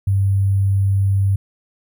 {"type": "tone with sample-and-hold", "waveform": "sine", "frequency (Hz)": 98, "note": "G2", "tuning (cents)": 0, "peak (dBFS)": -13, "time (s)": [0.07, 1.36], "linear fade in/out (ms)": 5, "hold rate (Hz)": 11025, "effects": []}